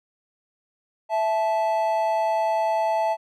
triangle tone pair together, 660 / 870 Hz, E5 / A5, +2 / -20 cents, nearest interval perfect fourth, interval 478 cents, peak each -21 dBFS, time 1.09-3.17 s, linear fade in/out 50 ms, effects none

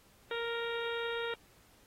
harmonic tone, 466.2 Hz, A#4, in tune, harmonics 1 / 2 / 3 / 4 / 5 / 6 / 7 / 8, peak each -36 / -44 / -41 / -44 / -48 / -49 / -48 / -46 dBFS, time 0.31-1.34 s, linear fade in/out 2 ms, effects pink hiss -64 dBFS RMS until 1.86 s + AAC 48 kbps

